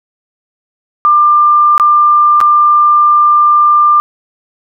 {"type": "tone with dropouts", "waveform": "sine", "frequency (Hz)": 1193, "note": "D6", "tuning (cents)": 27, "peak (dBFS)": -4, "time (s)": [1.05, 4], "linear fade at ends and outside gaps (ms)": 0, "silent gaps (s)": [[1.779, 1.798], [2.404, 2.412]], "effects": []}